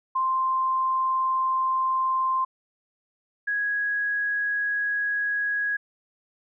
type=tone pair in turn; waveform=sine; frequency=1046.5 / 1661.2 Hz; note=C6 / G#6; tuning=0 / 0 cents; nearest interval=minor sixth; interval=800 cents; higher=second; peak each=-21 / -23 dBFS; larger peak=first; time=0.15-2.45 / 3.47-5.77 s; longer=neither; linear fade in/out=10 ms; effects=none